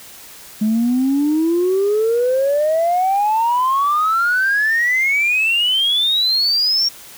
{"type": "exponential sweep", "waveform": "sine", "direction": "up", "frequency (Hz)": [210.3, 5588], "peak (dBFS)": -12, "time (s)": [0.61, 6.89], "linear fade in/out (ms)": 10, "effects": ["tanh soft clip ceiling -10 dBFS", "white hiss -39 dBFS RMS until 7.17 s"]}